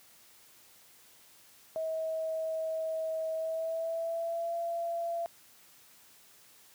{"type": "tone with pitch glide", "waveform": "sine", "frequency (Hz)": [641, 678.3], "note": ["E5", "E5"], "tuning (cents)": [-49, 49], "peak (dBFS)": -31, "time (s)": [1.76, 5.26], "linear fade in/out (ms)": 0, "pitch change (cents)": 98, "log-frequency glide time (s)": [3.34, 4.55], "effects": ["white hiss -59 dBFS RMS until 6.74 s", "high-pass 60 Hz 12 dB/octave"]}